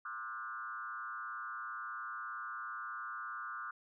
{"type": "tone with frequency modulation", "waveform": "sine", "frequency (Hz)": 1318.5, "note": "E6", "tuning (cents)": 0, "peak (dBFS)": -40, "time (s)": [0.05, 3.71], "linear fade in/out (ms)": 5, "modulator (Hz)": 122, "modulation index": 1.6, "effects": []}